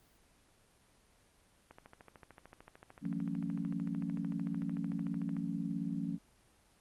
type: click train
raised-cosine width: 0.5 ms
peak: -36 dBFS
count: 50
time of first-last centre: 1.71-5.367 s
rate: 13.4 Hz
type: chord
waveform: sine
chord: F# minor seventh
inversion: third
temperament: just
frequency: 166.5 / 185 / 222 / 277.5 Hz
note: E3 / F#3 / A3 / C#4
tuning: +18 / 0 / +16 / +2 cents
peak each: -40 dBFS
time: 3.01-6.19 s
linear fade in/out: 50 ms
effects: pink hiss -67 dBFS RMS until 6.8 s + Opus 24 kbps

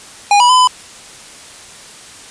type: tone with pitch steps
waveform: square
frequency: 817 / 975 / 1011 / 1005 Hz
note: G#5 / B5 / B5 / B5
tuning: -29 / -23 / +40 / +30 cents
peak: -7 dBFS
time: 0.31-0.674 s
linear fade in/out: 2 ms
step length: 91 ms
effects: white hiss -36 dBFS RMS until 2.3 s + resampled to 22050 Hz

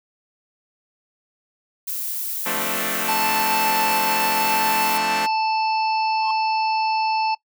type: noise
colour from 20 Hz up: violet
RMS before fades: -27 dBFS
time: 1.87-4.98 s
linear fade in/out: 10 ms
type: chord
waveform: 5% pulse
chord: D minor seventh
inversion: first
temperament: equal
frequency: 174.61 / 220 / 261.6 / 293.7 Hz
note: F3 / A3 / C4 / D4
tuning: 0 / 0 / 0 / 0 cents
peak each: -20 / -16 / -21 / -19 dBFS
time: 2.45-5.27 s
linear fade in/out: 20 ms
type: harmonic tone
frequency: 880 Hz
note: A5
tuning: in tune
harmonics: 1 / 3 / 5 / 6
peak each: -19 / -29 / -33 / -35 dBFS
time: 3.08-7.35 s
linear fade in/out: 10 ms
type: tone with exponential growth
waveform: triangle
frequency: 1068 Hz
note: C6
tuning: 35 cents sharp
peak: -23 dBFS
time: 6.12-6.31 s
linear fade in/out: 2 ms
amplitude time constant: 41 ms
effects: noise-tail reverb RT60 0.1 s tail -20 dB re dry

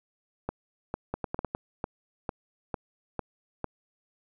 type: two click trains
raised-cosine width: 1 ms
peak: -16 / -16 dBFS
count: 5 / 8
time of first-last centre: 1.14-1.549 / 0.49-3.643 s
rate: 9.77 / 2.22 Hz
effects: none

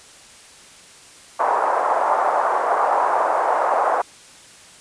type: band-pass noise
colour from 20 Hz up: pink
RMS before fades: -19 dBFS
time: 1.39-4.02 s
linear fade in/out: 10 ms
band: 640 to 1100 Hz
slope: 24 dB/octave
effects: white hiss -45 dBFS RMS until 4.8 s + resampled to 22050 Hz

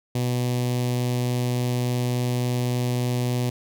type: tone with notch filter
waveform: sawtooth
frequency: 123.47 Hz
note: B2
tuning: in tune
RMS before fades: -24 dBFS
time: 0.15-3.5 s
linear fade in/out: 5 ms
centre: 1400 Hz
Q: 0.89
effects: none

